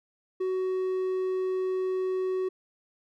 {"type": "tone", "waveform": "triangle", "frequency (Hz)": 373.4, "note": "F#4", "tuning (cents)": 16, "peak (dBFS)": -24, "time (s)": [0.4, 2.49], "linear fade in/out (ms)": 10, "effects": []}